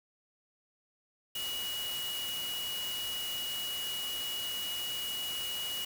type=tone in noise; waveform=sine; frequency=2911 Hz; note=F#7; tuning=29 cents flat; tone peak=-35 dBFS; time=1.35-5.85 s; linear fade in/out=5 ms; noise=white; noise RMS=-41 dBFS; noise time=1.35-5.85 s; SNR=+3 dB; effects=none